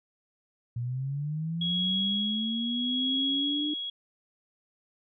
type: linear sweep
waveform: sine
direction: up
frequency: 116.9 to 302 Hz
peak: -29 dBFS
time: 0.76-3.74 s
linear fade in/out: 5 ms
type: tone with tremolo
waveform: sine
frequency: 3322 Hz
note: G#7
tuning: in tune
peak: -26 dBFS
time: 1.61-3.9 s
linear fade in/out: 5 ms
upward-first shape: sine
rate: 0.77 Hz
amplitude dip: 50%
effects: none